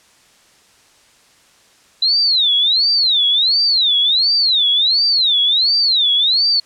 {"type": "tone with vibrato", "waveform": "sine", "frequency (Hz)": 3951, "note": "B7", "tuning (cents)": 0, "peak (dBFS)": -11, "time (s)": [2.02, 6.6], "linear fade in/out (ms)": 5, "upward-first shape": "sine", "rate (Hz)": 1.4, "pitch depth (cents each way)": 290, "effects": ["white hiss -51 dBFS RMS until 6.65 s", "low-pass 8000 Hz 12 dB/octave"]}